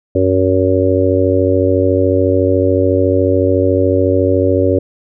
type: harmonic tone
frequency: 93.9 Hz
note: F#2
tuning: 26 cents sharp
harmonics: 1 / 3 / 4 / 5 / 6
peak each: -16 / -16 / -16 / -16 / -16 dBFS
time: 0.15-4.79 s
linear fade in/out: 5 ms
effects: none